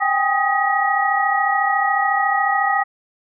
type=tone cluster; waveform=sine; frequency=779 / 813 / 1250 / 1915 Hz; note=G5 / G#5 / D#6 / A#6; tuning=-11 / -37 / +8 / +46 cents; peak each=-21 dBFS; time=0-2.84 s; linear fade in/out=20 ms; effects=none